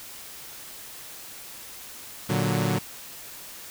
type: chord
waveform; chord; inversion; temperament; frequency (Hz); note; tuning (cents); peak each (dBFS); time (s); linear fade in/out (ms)
sawtooth; Bb augmented; none; equal; 116.54 / 146.83 / 185; Bb2 / D3 / F#3; 0 / 0 / 0; -23; 2.29-2.79; 10
effects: white hiss -42 dBFS RMS until 3.7 s